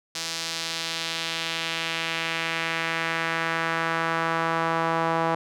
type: tone with band-pass filter sweep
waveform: sawtooth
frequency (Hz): 164.5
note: E3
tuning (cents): -3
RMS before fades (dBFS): -27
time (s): 0.15-5.35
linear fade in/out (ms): 5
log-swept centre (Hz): 5200 to 920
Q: 1.5
effects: none